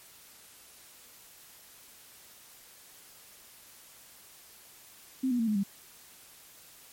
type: tone with pitch steps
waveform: sine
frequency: 261.4 / 243.9 / 227.6 / 212.3 / 198.1 Hz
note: C4 / B3 / A#3 / G#3 / G3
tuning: -1 / -21 / -41 / +38 / +18 cents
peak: -25 dBFS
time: 5.23-5.635 s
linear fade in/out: 10 ms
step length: 81 ms
effects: white hiss -54 dBFS RMS until 6.92 s + MP3 64 kbps